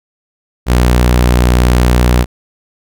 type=tone; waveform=sawtooth; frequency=61 Hz; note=B1; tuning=21 cents flat; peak=-3 dBFS; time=0.66-2.26 s; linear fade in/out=50 ms; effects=none